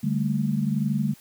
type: chord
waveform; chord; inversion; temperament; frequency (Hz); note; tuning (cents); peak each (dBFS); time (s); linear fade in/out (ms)
sine; D suspended fourth; none; equal with one note detuned; 146.83 / 198.5 / 220; D3 / G3 / A3; 0 / +22 / 0; -26; 0.03-1.14; 10
effects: white hiss -53 dBFS RMS until 1.2 s